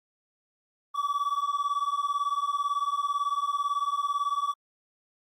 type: beating tone pair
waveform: triangle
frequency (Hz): 1137 / 1155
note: C#6 / D6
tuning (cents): +44 / -29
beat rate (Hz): 18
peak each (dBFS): -27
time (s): 0.94-4.54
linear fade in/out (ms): 20
effects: Opus 32 kbps